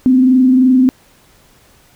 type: tone with frequency modulation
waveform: sine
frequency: 257 Hz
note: C4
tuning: 31 cents flat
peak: -6 dBFS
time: 0.06-0.89 s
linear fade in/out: 0 ms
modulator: 23.1 Hz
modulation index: 0.35
effects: pink hiss -49 dBFS RMS until 1.95 s